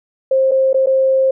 sine tone with dropouts, 530 Hz, C5, 22 cents sharp, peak -10 dBFS, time 0.31-1.31 s, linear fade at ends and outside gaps 5 ms, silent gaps 0.512-0.516 / 0.731-0.743 / 0.861-0.869 s, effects none

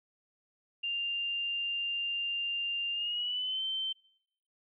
sine tone with pitch glide, 2794 to 3100 Hz, F7 to G7, 0 to -20 cents, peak -31 dBFS, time 0.83-3.93 s, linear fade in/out 10 ms, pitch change +180 cents, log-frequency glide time 2.92-3.63 s, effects noise-tail reverb RT60 0.8 s tail -25 dB re dry

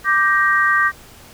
sine chord, G minor, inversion second, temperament just, 1176 / 1568 / 1881.6 Hz, D6 / G6 / Bb6, +2 / 0 / +16 cents, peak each -17 dBFS, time 0.04-0.92 s, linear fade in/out 50 ms, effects pink hiss -43 dBFS RMS until 1.33 s

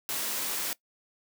white high-pass noise, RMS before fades -32 dBFS, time 0.09-0.73 s, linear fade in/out 0 ms, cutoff 190 Hz, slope 12 dB/octave, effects noise-tail reverb RT60 0.1 s tail -20 dB re dry

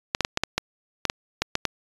clicks, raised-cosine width 0.2 ms, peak -4 dBFS, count 11, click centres 0.149 / 0.207 / 0.249 / 0.374 / 0.436 / 0.58 / 1.053 / 1.099 / 1.42 / 1.554 / 1.653 s, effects resampled to 24000 Hz

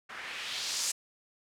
blue noise with low-pass filter sweep, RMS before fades -36 dBFS, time 0.09-0.92 s, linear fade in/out 10 ms, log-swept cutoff 1500 to 7600 Hz, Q 1.7, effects none

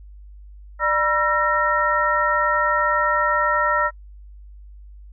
sine tone cluster, 597 / 964 / 1346 / 1855 Hz, D5 / B5 / E6 / A#6, +28 / -42 / +36 / -9 cents, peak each -24 / -23 / -20 / -23 dBFS, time 0.79-3.91 s, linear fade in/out 50 ms, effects noise-tail reverb RT60 0.1 s tail -25 dB re dry + added 50 Hz sine -39 dBFS peak until 5.12 s

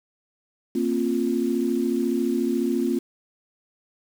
sine chord, Bb suspended second, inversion none, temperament equal with one note detuned, 233.1 / 267.3 / 349.2 Hz, Bb3 / C4 / F4, 0 / +37 / 0 cents, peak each -25 dBFS, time 0.75-2.99 s, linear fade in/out 5 ms, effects 7-bit

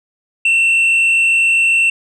sine tone with frequency modulation, 2700 Hz, E7, 41 cents sharp, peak -7 dBFS, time 0.45-1.9 s, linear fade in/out 5 ms, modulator 52.5 Hz, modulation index 0.68, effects tanh soft clip ceiling -9 dBFS

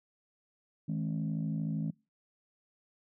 sine tone cluster, 159.6 / 212.6 / 269.6 Hz, D#3 / G#3 / C#4, +44 / +41 / -48 cents, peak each -32 / -35 / -39 dBFS, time 0.88-1.91 s, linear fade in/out 10 ms, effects noise-tail reverb RT60 0.3 s tail -25 dB re dry + tanh soft clip ceiling -25 dBFS

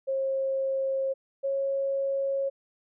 sine tone pair in turn, 537 / 547.3 Hz, C5 / C#5, +45 / -22 cents, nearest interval unison, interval 33 cents, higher second, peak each -25 dBFS, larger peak neither, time 0.07-1.14 / 1.43-2.5 s, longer neither, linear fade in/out 20 ms, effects none

